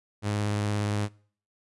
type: tone with vibrato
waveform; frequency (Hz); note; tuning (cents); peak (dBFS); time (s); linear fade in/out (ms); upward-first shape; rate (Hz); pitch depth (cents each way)
sawtooth; 103.83; G#2; 0; -22; 0.22-1.09; 50; sine; 17; 21
effects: noise-tail reverb RT60 0.5 s tail -24 dB re dry + resampled to 24000 Hz